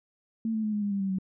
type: tone with pitch steps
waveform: sine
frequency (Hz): 224.2 / 218.8 / 213.6 / 208.5 / 203.5 / 198.59 / 193.83 / 189.18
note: A3 / A3 / G#3 / G#3 / G#3 / G3 / G3 / F#3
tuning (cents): +33 / -9 / +49 / +7 / -35 / +23 / -19 / +39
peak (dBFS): -26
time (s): 0.45-1.186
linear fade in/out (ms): 2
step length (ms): 92
effects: none